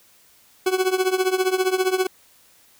40% pulse tone with tremolo, 373.4 Hz, F#4, 16 cents sharp, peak -14 dBFS, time 0.66-2.07 s, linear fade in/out 5 ms, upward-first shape triangle, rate 15 Hz, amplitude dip 90%, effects white hiss -55 dBFS RMS until 2.79 s

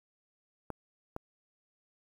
clicks, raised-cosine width 1 ms, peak -23 dBFS, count 2, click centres 0.703 / 1.164 s, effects 9-bit

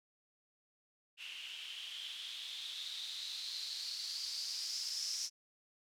violet noise with low-pass filter sweep, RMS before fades -43 dBFS, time 1.17-5.3 s, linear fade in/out 50 ms, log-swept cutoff 2800 to 5500 Hz, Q 6.5, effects none

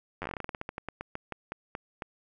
slowing click train, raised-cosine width 0.5 ms, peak -20 dBFS, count 23, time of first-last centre 0.22-2.022 s, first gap 10 ms, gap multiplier 1.17, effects none

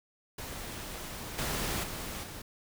pink noise with level steps, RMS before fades -41 / -33 / -39 / -44 dBFS, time 0.38-2.42 s, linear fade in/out 5 ms, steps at 1.38 / 1.83 / 2.23 s, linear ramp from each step 10 ms, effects none

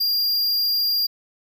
square tone, 4791 Hz, D8, 34 cents sharp, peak -19 dBFS, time 0-1.07 s, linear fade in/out 10 ms, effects none

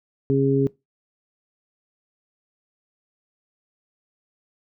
harmonic tone, 136.8 Hz, C#3, 23 cents flat, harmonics 1 / 2 / 3, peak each -21 / -21 / -21 dBFS, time 0.3-0.67 s, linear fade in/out 0 ms, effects noise-tail reverb RT60 0.2 s tail -21 dB re dry

